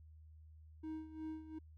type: tone with tremolo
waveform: triangle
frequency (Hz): 314.3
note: D#4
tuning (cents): +18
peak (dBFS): -39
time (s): 0.83-1.59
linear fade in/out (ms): 10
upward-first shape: sine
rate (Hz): 2.8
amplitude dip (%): 75
effects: added 78 Hz sine -56 dBFS peak until 1.77 s